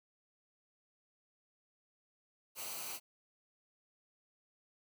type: noise with comb filter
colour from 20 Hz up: white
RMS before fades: -43 dBFS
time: 2.55-3 s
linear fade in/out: 50 ms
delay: 0.57 ms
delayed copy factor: -0.6
effects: none